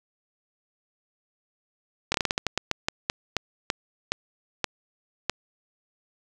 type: slowing click train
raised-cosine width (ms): 0.2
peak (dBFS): -6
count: 17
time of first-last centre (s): 2.12-5.296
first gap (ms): 23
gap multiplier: 1.25
effects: none